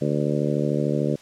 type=harmonic tone; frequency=73.42 Hz; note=D2; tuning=in tune; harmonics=2 / 3 / 4 / 5 / 6 / 7 / 8; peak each=-25 / -27 / -28 / -29 / -30 / -30 / -31 dBFS; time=0.01-1.16 s; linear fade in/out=10 ms; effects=white hiss -50 dBFS RMS until 1.21 s + low-pass 7000 Hz 12 dB/octave